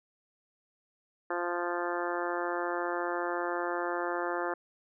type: harmonic tone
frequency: 174.61 Hz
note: F3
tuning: in tune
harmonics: 2 / 3 / 4 / 5 / 6 / 7 / 8 / 9 / 10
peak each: -35 / -37 / -38 / -39 / -40 / -40 / -41 / -42 / -42 dBFS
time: 1.3-4.54 s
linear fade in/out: 5 ms
effects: none